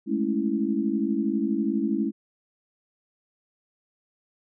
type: chord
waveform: sine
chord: A major seventh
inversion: third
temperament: equal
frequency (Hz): 207.7 / 220 / 277.2 / 329.6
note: G#3 / A3 / C#4 / E4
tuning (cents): 0 / 0 / 0 / 0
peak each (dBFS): -28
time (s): 0.06-2.12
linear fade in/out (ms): 50
effects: none